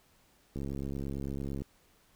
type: click train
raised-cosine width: 3 ms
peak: -25 dBFS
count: 74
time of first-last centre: 0.56-1.62 s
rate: 68.9 Hz
effects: pink hiss -66 dBFS RMS until 2.15 s